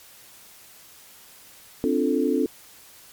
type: chord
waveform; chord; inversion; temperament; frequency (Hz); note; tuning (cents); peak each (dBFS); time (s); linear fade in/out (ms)
sine; D minor seventh; third; equal with one note detuned; 260.4 / 293.7 / 349.2 / 440; C4 / D4 / F4 / A4; -8 / 0 / 0 / 0; -24 / -24 / -27 / -25; 1.84-2.46; 0
effects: white hiss -49 dBFS RMS until 3.12 s + MP3 96 kbps